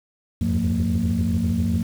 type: tone cluster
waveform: sine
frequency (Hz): 80.2 / 87.7 / 100.3 / 177.5 / 228.7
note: E2 / F2 / G2 / F3 / A#3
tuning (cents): -47 / +8 / +40 / +28 / -33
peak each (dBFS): -26 / -25 / -25 / -24 / -22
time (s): 0.41-1.83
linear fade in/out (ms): 5
effects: tanh soft clip ceiling -13 dBFS + 7-bit